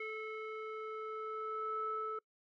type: tone with low-pass filter sweep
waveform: square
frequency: 435.9 Hz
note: A4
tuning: 16 cents flat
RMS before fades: -41 dBFS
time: 0-2.19 s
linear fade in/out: 5 ms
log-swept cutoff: 2100 to 1200 Hz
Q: 6.6
effects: noise-tail reverb RT60 0.1 s tail -25 dB re dry